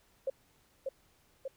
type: tone with echo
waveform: sine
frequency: 535 Hz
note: C5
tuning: 38 cents sharp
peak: -29 dBFS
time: 0.27-0.3 s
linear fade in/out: 5 ms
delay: 590 ms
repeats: 2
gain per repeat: -3 dB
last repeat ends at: 1.48 s
effects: pink hiss -68 dBFS RMS until 1.56 s